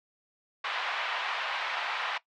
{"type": "band-pass noise", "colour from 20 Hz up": "pink", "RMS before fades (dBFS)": -33, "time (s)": [0.64, 2.18], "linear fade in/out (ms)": 5, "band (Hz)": [790, 3400], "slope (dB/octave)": 24, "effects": ["noise-tail reverb RT60 0.1 s tail -18 dB re dry"]}